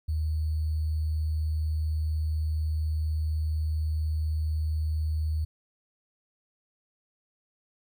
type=tone with sample-and-hold; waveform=sine; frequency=77.9 Hz; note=D#2; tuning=3 cents sharp; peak=-25 dBFS; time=0.08-5.45 s; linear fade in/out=10 ms; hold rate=4410 Hz; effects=none